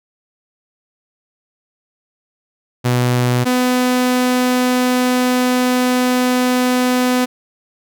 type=tone pair in turn; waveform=sawtooth; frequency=123.47 / 250.8 Hz; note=B2 / B3; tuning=0 / +27 cents; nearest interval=octave; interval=1227 cents; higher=second; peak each=-9 dBFS; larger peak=neither; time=2.84-3.45 / 3.45-7.26 s; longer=second; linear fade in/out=20 ms; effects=none